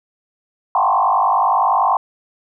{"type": "tone with frequency modulation", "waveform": "sine", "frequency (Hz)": 910, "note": "A#5", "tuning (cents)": -42, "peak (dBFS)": -12, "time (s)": [0.75, 1.97], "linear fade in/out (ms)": 2, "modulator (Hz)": 50.4, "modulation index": 3.9, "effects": []}